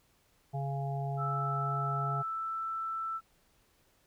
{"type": "harmonic tone", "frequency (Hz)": 138.59, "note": "C#3", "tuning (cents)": 0, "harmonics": [1, 3, 5, 6], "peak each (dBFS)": [-33, -45, -39, -44], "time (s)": [0.53, 2.23], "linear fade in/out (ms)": 20}
{"type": "tone with pitch glide", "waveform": "sine", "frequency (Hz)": [1318.5, 1326.9], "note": ["E6", "E6"], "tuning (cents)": [0, 11], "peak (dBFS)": -33, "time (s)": [1.17, 3.21], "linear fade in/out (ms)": 50, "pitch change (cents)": 11, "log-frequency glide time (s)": [2.14, 2.63]}
{"effects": ["pink hiss -69 dBFS RMS until 4.06 s"]}